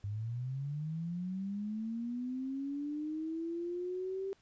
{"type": "linear sweep", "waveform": "sine", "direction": "up", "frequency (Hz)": [98.8, 392], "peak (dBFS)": -35, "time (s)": [0.04, 4.33], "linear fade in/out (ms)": 0, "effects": ["pink hiss -69 dBFS RMS until 4.41 s", "resampled to 16000 Hz"]}